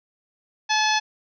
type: harmonic tone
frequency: 860 Hz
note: A5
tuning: 40 cents flat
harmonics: 1 / 2 / 3 / 4 / 5 / 6 / 7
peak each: -22 / -25 / -27 / -28 / -29 / -30 / -30 dBFS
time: 0.69-1 s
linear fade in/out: 20 ms
effects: none